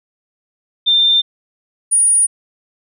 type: tone pair in turn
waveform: sine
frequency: 3591 / 9587 Hz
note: A7 / D9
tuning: +35 / +35 cents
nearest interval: octave + perfect fourth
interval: 1700 cents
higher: second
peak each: -9 dBFS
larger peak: neither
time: 0.86-1.22 / 1.91-2.27 s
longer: neither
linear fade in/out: 20 ms
effects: none